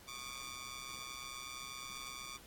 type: ring-modulated tone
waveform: 10% pulse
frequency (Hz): 1163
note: D6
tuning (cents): -17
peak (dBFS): -33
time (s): 0.07-2.38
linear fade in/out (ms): 20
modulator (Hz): 64.1
effects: pink hiss -58 dBFS RMS until 2.46 s + AAC 64 kbps